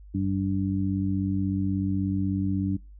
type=harmonic tone; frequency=96.4 Hz; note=G2; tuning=28 cents flat; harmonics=1 / 2 / 3; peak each=-28 / -28 / -28 dBFS; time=0.14-2.77 s; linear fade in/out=10 ms; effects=noise-tail reverb RT60 0.3 s tail -25 dB re dry + added 50 Hz sine -44 dBFS peak until 2.99 s